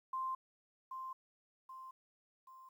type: tone with echo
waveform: sine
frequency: 1046.5 Hz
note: C6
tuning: in tune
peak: -36 dBFS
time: 0.13-0.35 s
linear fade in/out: 5 ms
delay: 780 ms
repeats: 3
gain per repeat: -6 dB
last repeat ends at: 2.69 s
effects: 12-bit